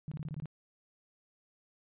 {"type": "tone bursts", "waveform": "sine", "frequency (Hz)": 151.7, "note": "D#3", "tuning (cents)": -44, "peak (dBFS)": -36, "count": 7, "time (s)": [0.08, 0.457], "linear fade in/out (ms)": 0, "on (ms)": 35, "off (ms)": 22, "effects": ["resampled to 8000 Hz"]}